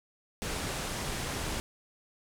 pink low-pass noise, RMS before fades -35 dBFS, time 0.42-1.6 s, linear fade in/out 0 ms, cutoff 11000 Hz, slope 24 dB/octave, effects none

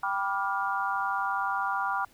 sine chord, G dominant seventh, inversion none, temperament just, 784 / 980 / 1176 / 1411.2 Hz, G5 / B5 / D6 / F6, 0 / -14 / +2 / +18 cents, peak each -32 dBFS, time 0.03-2.05 s, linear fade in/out 5 ms, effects pink hiss -60 dBFS RMS until 2.13 s

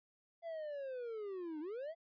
triangle linear two-way sweep, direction down then up, 682 to 295.4 to 682 Hz, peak -39 dBFS, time 0.42-1.95 s, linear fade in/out 50 ms, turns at 1.6 s, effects resampled to 11025 Hz

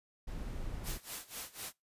brown noise, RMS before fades -40 dBFS, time 0.27-0.98 s, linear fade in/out 10 ms
white noise with tremolo, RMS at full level -41 dBFS, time 0.83-1.73 s, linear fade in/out 50 ms, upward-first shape sine, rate 4 Hz, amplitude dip 90%
effects noise-tail reverb RT60 0.2 s tail -24 dB re dry + resampled to 32000 Hz

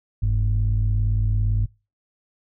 sine tone pair together, 46.09 / 103.83 Hz, F#1 / G#2, -6 / 0 cents, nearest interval octave + major second, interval 1406 cents, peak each -19 dBFS, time 0.22-1.66 s, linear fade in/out 10 ms, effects noise-tail reverb RT60 0.3 s tail -26 dB re dry + tanh soft clip ceiling -13 dBFS

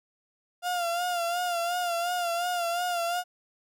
35% pulse tone with vibrato, 698.5 Hz, F5, in tune, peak -25 dBFS, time 0.62-3.24 s, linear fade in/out 50 ms, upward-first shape sine, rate 2.8 Hz, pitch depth 52 cents each way, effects none

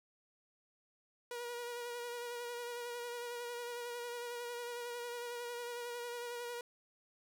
sawtooth tone with vibrato, 480 Hz, B4, 49 cents flat, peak -37 dBFS, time 1.31-6.61 s, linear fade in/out 2 ms, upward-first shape sine, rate 11 Hz, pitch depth 24 cents each way, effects none

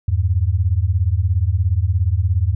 sine beating tone pair, 82.41 / 99.41 Hz, E2 / G2, 0 / +25 cents, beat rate 17 Hz, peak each -17 dBFS, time 0.08-2.55 s, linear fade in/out 5 ms, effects none

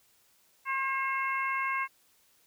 harmonic tone, 537 Hz, C5, 45 cents sharp, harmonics 2 / 3 / 4 / 5, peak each -31 / -36 / -33 / -40 dBFS, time 0.65-1.88 s, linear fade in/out 50 ms, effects white hiss -66 dBFS RMS until 2.46 s

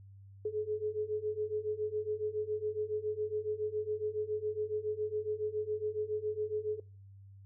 sine beating tone pair, 422.3 / 429.5 Hz, G#4 / A4, +29 / -42 cents, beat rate 7.2 Hz, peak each -36 / -35 dBFS, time 0.45-6.8 s, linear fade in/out 5 ms, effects noise-tail reverb RT60 0.4 s tail -23 dB re dry + added 98 Hz sine -51 dBFS peak until 7.45 s

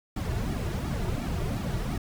brown noise with flanger, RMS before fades -30 dBFS, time 0.16-1.98 s, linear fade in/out 5 ms, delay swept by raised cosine 1.9 to 3.9 ms, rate 2.8 Hz, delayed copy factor -0.9, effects none

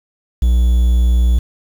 triangle tone with quantisation, 60 Hz, B1, 49 cents flat, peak -7 dBFS, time 0.42-1.39 s, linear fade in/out 5 ms, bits 6, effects none

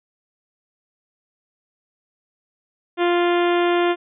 harmonic tone, 349.2 Hz, F4, in tune, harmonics 1 / 2 / 3 / 4 / 5 / 6 / 7 / 8 / 9 / 10, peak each -17 / -23 / -27 / -29 / -31 / -33 / -34 / -35 / -36 / -37 dBFS, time 2.97-3.96 s, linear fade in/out 50 ms, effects none

